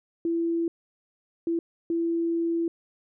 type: tone bursts at uneven times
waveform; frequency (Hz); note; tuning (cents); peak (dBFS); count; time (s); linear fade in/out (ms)
sine; 334.8; E4; +27; -23; 3; 0.25-0.68 / 1.47-1.59 / 1.9-2.68; 2
effects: none